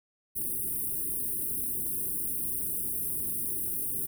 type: band-stop noise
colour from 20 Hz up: white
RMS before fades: -32 dBFS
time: 0.35-4.07 s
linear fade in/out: 20 ms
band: 420 to 8900 Hz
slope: 96 dB/octave
effects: none